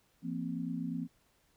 sine chord, F suspended fourth, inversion none, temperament equal with one note detuned, 170.33 / 233.1 / 261.6 Hz, F3 / Bb3 / C4, -43 / 0 / 0 cents, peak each -38 / -39 / -38 dBFS, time 0.22-1.08 s, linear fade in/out 50 ms, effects pink hiss -71 dBFS RMS until 1.56 s

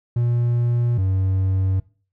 triangle tone pair in turn, 119.7 / 95.01 Hz, A#2 / F#2, +46 / +46 cents, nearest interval major third, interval 400 cents, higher first, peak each -15 dBFS, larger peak neither, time 0.16-0.98 / 0.98-1.8 s, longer neither, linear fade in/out 5 ms, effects noise-tail reverb RT60 0.4 s tail -21 dB re dry

